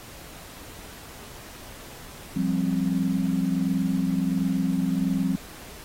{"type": "chord", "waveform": "sine", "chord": "F suspended second", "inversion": "none", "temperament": "equal with one note detuned", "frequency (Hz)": [174.61, 196, 263.9], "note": ["F3", "G3", "C4"], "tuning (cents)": [0, 0, 15], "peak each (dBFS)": -26, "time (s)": [2.36, 5.36], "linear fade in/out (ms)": 5, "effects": ["pink hiss -44 dBFS RMS until 5.84 s", "AAC 48 kbps"]}